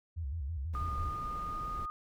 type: tone with vibrato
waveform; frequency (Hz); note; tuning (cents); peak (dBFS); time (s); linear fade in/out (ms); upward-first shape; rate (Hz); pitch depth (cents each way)
sine; 75; D2; +37; -34; 0.16-1.11; 20; square; 6.1; 180
type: noise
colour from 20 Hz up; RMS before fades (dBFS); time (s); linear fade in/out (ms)
brown; -42; 0.73-1.86; 10
type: tone with pitch glide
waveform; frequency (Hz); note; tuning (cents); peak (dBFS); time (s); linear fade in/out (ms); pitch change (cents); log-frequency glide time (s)
sine; 1222 to 1230.5; D#6 to D#6; -32 to -20; -36; 0.75-1.9; 0; +12; 1.3-1.62
effects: none